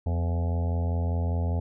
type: harmonic tone with a mistuned harmonic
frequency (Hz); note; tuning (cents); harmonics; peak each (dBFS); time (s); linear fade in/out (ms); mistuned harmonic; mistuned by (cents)
85; F2; -46; 1 / 2 / 3 / 5 / 6 / 7 / 8 / 9 / 10; -24 / -36 / -38 / -42 / -42 / -44 / -42 / -46 / -46; 0.06-1.6; 5; 2; +46
effects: none